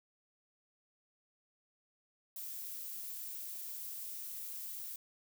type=noise; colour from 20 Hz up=violet; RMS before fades=-44 dBFS; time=2.36-4.96 s; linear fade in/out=2 ms; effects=none